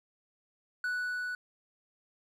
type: tone with level ramp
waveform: triangle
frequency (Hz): 1480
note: F#6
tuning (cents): 0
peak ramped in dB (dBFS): -28 to -32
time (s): 0.84-1.35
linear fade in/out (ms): 2
effects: none